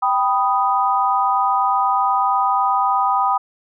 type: chord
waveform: sine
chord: G augmented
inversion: none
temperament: equal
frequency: 784 / 987.8 / 1244.5 Hz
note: G5 / B5 / D#6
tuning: 0 / 0 / 0 cents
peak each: -19 dBFS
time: 0.02-3.38 s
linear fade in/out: 10 ms
effects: none